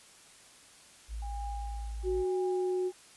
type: tone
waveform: sine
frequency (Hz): 55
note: A1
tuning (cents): 0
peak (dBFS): -35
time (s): 1.08-2.25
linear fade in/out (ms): 50
type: tone with tremolo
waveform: sine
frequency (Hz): 809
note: G#5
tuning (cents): -46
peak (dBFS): -38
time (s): 1.22-2.93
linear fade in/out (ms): 5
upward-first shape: triangle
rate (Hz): 1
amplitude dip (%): 95
type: tone with pitch glide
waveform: sine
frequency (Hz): 370 to 367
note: F#4 to F#4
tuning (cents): 0 to -14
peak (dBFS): -28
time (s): 2.03-2.92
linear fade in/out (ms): 50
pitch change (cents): -14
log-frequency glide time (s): 2.35-2.54
effects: white hiss -56 dBFS RMS until 3.16 s + resampled to 24000 Hz